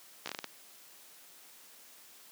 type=slowing click train; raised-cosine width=0.2 ms; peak=-19 dBFS; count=7; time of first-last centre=0.26-0.443 s; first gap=14 ms; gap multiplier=1.31; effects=white hiss -56 dBFS RMS until 2.31 s + high-pass 200 Hz 12 dB/octave